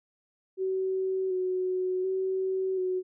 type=tone with vibrato; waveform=sine; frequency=373.9 Hz; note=F#4; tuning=18 cents sharp; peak=-26 dBFS; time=0.57-3.03 s; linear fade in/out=50 ms; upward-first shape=square; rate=0.68 Hz; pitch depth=21 cents each way; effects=none